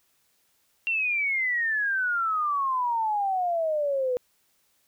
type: exponential sweep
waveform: sine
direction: down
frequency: 2750 to 490 Hz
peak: -23 dBFS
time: 0.87-4.17 s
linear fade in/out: 0 ms
effects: white hiss -68 dBFS RMS until 4.87 s